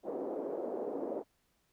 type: band-pass noise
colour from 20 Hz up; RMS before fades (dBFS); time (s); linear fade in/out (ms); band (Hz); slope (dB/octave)
white; -38; 0.03-1.24; 50; 310 to 550; 24
effects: pink hiss -75 dBFS RMS until 1.72 s